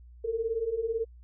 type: beating tone pair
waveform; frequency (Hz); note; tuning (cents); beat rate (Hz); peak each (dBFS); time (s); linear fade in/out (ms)
sine; 440 / 458; A4 / A#4; 0 / -31; 18; -33 / -29; 0.24-1.05; 10
effects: added 60 Hz sine -48 dBFS peak until 1.23 s